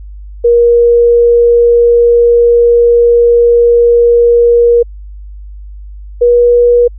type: tone pair in turn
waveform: sine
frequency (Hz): 473.9 / 481.1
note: A#4 / B4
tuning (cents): +28 / -45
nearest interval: unison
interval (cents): 27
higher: second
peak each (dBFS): -3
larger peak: neither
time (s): 0.44-4.83 / 6.21-6.88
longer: first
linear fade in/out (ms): 10
effects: added 50 Hz sine -25 dBFS peak until 6.98 s